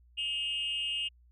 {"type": "tone with frequency modulation", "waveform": "sine", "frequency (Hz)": 2838, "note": "F7", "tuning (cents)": 27, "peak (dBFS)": -29, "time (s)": [0.17, 1.09], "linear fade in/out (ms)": 20, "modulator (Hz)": 265, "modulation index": 0.64, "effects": ["tanh soft clip ceiling -28 dBFS", "added 60 Hz sine -58 dBFS peak until 1.31 s"]}